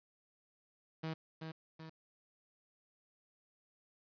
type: tone with echo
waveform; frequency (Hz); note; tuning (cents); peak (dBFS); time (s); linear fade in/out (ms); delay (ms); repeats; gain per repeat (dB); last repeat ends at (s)
sawtooth; 160; D#3; +49; -34; 1.03-1.14; 10; 380; 2; -5; 1.9
effects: resampled to 11025 Hz + 10-bit